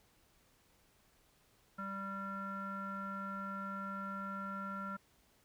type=tone with low-pass filter; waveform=square; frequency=196 Hz; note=G3; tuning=in tune; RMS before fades=-42 dBFS; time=1.78-4.97 s; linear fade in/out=10 ms; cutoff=1400 Hz; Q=9.7; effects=pink hiss -70 dBFS RMS until 5.44 s